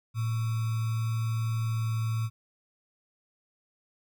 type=tone with sample-and-hold; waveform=sine; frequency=112.6 Hz; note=A2; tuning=40 cents sharp; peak=-26 dBFS; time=0.14-2.3 s; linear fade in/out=50 ms; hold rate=1225 Hz; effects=none